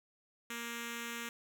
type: tone with notch filter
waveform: 5% pulse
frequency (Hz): 234.5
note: A#3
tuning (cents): +11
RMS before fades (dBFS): -42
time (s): 0.5-1.29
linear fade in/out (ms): 2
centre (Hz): 700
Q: 0.87
effects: none